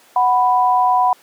sine tone pair together, 740.8 / 990 Hz, F#5 / B5, +2 / +4 cents, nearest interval perfect fourth, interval 502 cents, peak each -14 dBFS, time 0.16-1.13 s, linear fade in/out 2 ms, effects pink hiss -49 dBFS RMS until 1.22 s + high-pass 400 Hz 12 dB/octave

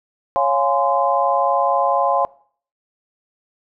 sine chord, Db major seventh, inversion none, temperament equal with one note detuned, 554.4 / 698.5 / 830.6 / 1034.5 Hz, Db5 / F5 / Ab5 / C6, 0 / 0 / 0 / -20 cents, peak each -20 dBFS, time 0.36-2.25 s, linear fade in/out 0 ms, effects noise-tail reverb RT60 0.5 s tail -21 dB re dry

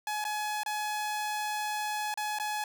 sawtooth tone with dropouts, 845 Hz, G#5, 30 cents sharp, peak -27 dBFS, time 0.07-2.64 s, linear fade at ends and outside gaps 2 ms, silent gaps 0.242-0.25 / 0.634-0.661 / 2.141-2.174 / 2.387-2.398 s, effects none

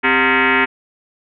sine tone with frequency modulation, 261.6 Hz, C4, in tune, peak -11 dBFS, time 0.03-0.66 s, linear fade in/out 20 ms, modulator 329 Hz, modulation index 6.9, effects none

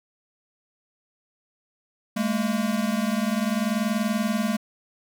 square tone pair together, 205.8 / 226.3 Hz, G#3 / A3, -16 / +49 cents, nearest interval major second, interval 165 cents, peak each -26 dBFS, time 2.16-4.57 s, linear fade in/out 10 ms, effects none

